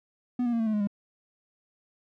triangle tone with pitch steps, 246.9 / 238.9 / 231.2 / 223.7 / 216.4 / 209.4 / 202.6 Hz, B3 / A#3 / A#3 / A3 / A3 / G#3 / G#3, 0 / +43 / -14 / +29 / -29 / +15 / -43 cents, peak -22 dBFS, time 0.39-0.873 s, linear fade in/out 5 ms, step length 69 ms, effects none

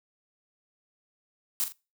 blue noise with echo, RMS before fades -27 dBFS, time 1.6-1.64 s, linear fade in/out 0 ms, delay 41 ms, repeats 2, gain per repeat -9 dB, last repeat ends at 1.722 s, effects noise-tail reverb RT60 0.3 s tail -23 dB re dry

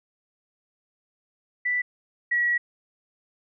sine tone pair in turn, 1975 / 1923.2 Hz, B6 / B6, 0 / -46 cents, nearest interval unison, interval 46 cents, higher first, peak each -22 / -20 dBFS, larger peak second, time 1.65-1.82 / 2.31-2.58 s, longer second, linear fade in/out 10 ms, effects none

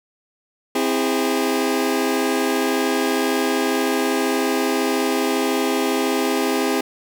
sawtooth chord, C augmented, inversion none, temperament just, 261.6 / 327 / 408.8 Hz, C4 / E4 / G#4, 0 / -14 / -27 cents, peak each -18 / -20 / -18 dBFS, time 0.75-6.81 s, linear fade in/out 5 ms, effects none

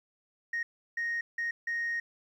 sine tone bursts at uneven times, 1864.7 Hz, A#6, in tune, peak -28 dBFS, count 4, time 0.53-0.63 / 0.97-1.21 / 1.38-1.51 / 1.67-2 s, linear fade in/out 5 ms, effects tanh soft clip ceiling -27 dBFS + 11-bit

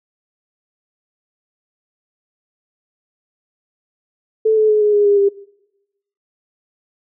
sine tone with pitch steps, 438.8 / 432 / 425.3 / 418.7 / 412.3 / 405.9 / 399.6 Hz, A4 / A4 / G#4 / G#4 / G#4 / G#4 / G4, -5 / -32 / +41 / +14 / -13 / -40 / +33 cents, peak -10 dBFS, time 4.45-5.29 s, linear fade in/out 10 ms, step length 120 ms, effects noise-tail reverb RT60 0.9 s tail -21 dB re dry

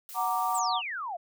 blue noise, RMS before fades -43 dBFS, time 0.09-0.59 s, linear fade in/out 0 ms
sine chord, Gb augmented, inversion none, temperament equal, 740 / 932.3 / 1174.7 Hz, Gb5 / Bb5 / D6, 0 / 0 / 0 cents, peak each -30 dBFS, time 0.14-0.82 s, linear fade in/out 50 ms
sine exponential sweep, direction down, 8570 to 650 Hz, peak -32 dBFS, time 0.54-1.17 s, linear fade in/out 10 ms
effects none

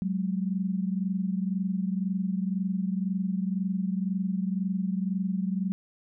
sine tone pair together, 185.74 / 207.7 Hz, F#3 / G#3, +7 / 0 cents, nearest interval major second, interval 193 cents, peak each -27 / -31 dBFS, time 0.02-5.72 s, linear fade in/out 0 ms, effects none

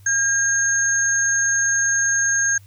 sine tone pair together, 1615 / 6455 Hz, G#6 / G8, -49 / +50 cents, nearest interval 2 octaves, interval 2399 cents, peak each -19 dBFS, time 0.06-2.58 s, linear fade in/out 5 ms, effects added 99 Hz sine -44 dBFS peak until 2.66 s + white hiss -57 dBFS RMS until 2.66 s

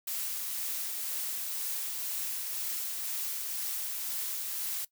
blue noise with tremolo, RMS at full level -34 dBFS, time 0.07-4.85 s, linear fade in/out 5 ms, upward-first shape triangle, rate 2 Hz, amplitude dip 25%, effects noise-tail reverb RT60 0.1 s tail -20 dB re dry

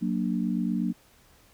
sine chord, Gb augmented, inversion none, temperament equal, 185 / 233.1 / 293.7 Hz, Gb3 / Bb3 / D4, 0 / 0 / 0 cents, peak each -28 / -28 / -32 dBFS, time 0.01-0.93 s, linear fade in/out 20 ms, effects pink hiss -59 dBFS RMS until 1.53 s

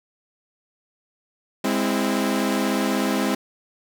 sawtooth chord, Ab augmented, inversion none, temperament equal with one note detuned, 205.1 / 261.6 / 329.6 Hz, Ab3 / C4 / E4, -21 / 0 / 0 cents, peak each -20 / -20 / -23 dBFS, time 1.64-3.35 s, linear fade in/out 5 ms, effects none

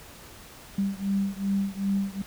sine beating tone pair, 196 / 198.6 Hz, G3 / G3, 0 / +23 cents, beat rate 2.6 Hz, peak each -27 / -28 dBFS, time 0.78-2.22 s, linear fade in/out 5 ms, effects pink hiss -47 dBFS RMS until 2.26 s

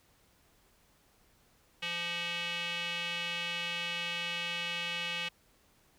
square tone with band-pass filter, 172.1 Hz, F3, 25 cents flat, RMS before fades -36 dBFS, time 1.82-5.29 s, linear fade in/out 10 ms, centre 2800 Hz, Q 3.6, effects pink hiss -67 dBFS RMS until 5.98 s

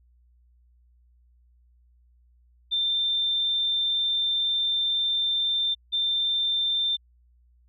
sine tone pair in turn, 3578 / 3578 Hz, A7 / A7, +28 / +28 cents, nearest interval unison, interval 0 cents, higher neither, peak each -22 dBFS, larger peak neither, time 2.71-5.75 / 5.92-6.97 s, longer first, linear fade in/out 20 ms, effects added 60 Hz sine -57 dBFS peak until 7.68 s

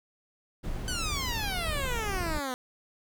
brown noise, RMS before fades -34 dBFS, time 0.63-2.4 s, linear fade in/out 20 ms
10% pulse exponential sweep, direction down, 1539 to 246.9 Hz, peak -23 dBFS, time 0.88-2.54 s, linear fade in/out 0 ms
effects none

